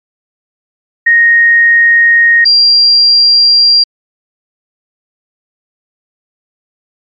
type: tone pair in turn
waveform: sine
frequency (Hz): 1864.7 / 4756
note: A#6 / D8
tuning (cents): 0 / +21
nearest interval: octave + major third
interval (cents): 1621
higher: second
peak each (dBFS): -3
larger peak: neither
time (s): 1.06-2.45 / 2.45-3.84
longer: neither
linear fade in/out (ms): 10
effects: MP3 64 kbps